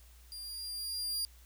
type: tone with level ramp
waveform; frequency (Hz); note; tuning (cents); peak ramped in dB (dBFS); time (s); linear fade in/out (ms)
sawtooth; 4799; D8; +37; -40 to -29; 0.32-1.25; 0
effects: added 60 Hz sine -55 dBFS peak until 1.45 s + white hiss -63 dBFS RMS until 1.45 s